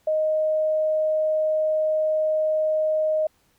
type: tone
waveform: sine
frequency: 622.3 Hz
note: D#5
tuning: in tune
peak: -19 dBFS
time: 0.07-3.27 s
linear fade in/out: 5 ms
effects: pink hiss -64 dBFS RMS until 3.58 s